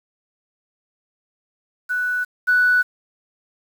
sine tone pair in turn, 1482 / 1482 Hz, F#6 / F#6, +2 / +2 cents, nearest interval unison, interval 0 cents, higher neither, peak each -19 / -12 dBFS, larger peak second, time 1.89-2.25 / 2.47-2.83 s, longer neither, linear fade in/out 20 ms, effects tanh soft clip ceiling -8 dBFS + 7-bit

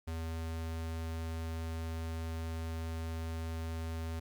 square tone, 81.6 Hz, E2, 17 cents flat, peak -37 dBFS, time 0.07-4.2 s, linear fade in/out 10 ms, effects 12-bit

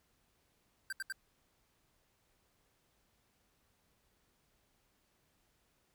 square tone bursts, 1568 Hz, G6, in tune, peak -38 dBFS, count 3, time 0.9-1.124 s, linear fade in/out 2 ms, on 26 ms, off 73 ms, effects pink hiss -75 dBFS RMS until 5.94 s

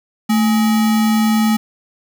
sine tone with sample-and-hold, 220 Hz, A3, in tune, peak -11 dBFS, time 0.29-1.57 s, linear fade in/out 10 ms, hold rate 1050 Hz, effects none

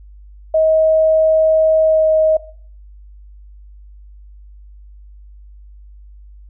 sine tone with pitch glide, 634 to 629.6 Hz, D#5 to D#5, +32 to +20 cents, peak -10 dBFS, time 0.54-2.37 s, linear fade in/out 5 ms, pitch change -12 cents, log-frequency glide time 1.83-2.07 s, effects noise-tail reverb RT60 0.5 s tail -18 dB re dry + added 50 Hz sine -37 dBFS peak until 6.49 s

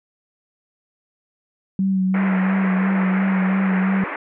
sine tone with vibrato, 190 Hz, F#3, 46 cents sharp, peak -16 dBFS, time 1.79-4.04 s, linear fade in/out 2 ms, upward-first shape sine, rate 2.9 Hz, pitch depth 28 cents each way
white band-pass noise, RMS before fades -28 dBFS, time 2.14-4.16 s, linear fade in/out 2 ms, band 280 to 2200 Hz, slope 48 dB/octave
effects none

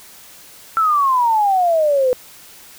sine exponential sweep, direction down, 1351 to 493.9 Hz, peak -12 dBFS, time 0.77-2.13 s, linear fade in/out 0 ms, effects white hiss -42 dBFS RMS until 2.78 s

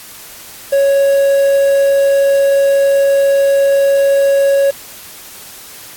triangle tone with quantisation, 554.4 Hz, C#5, in tune, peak -6 dBFS, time 0.72-4.71 s, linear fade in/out 10 ms, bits 5, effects white hiss -34 dBFS RMS until 5.96 s + AAC 64 kbps

